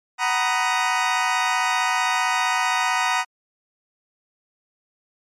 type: chord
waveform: 25% pulse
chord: B major seventh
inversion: second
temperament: equal with one note detuned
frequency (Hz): 747.3 / 932.3 / 987.8 / 1244.5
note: F#5 / A#5 / B5 / D#6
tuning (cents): +17 / 0 / 0 / 0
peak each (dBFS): -21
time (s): 0.18-3.25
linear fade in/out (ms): 50
effects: low-pass 7000 Hz 12 dB/octave + MP3 96 kbps